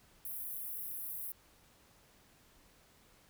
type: high-pass noise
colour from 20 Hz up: pink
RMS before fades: -42 dBFS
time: 0.25-1.32 s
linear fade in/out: 2 ms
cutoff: 11000 Hz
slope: 48 dB/octave
effects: pink hiss -65 dBFS RMS until 3.29 s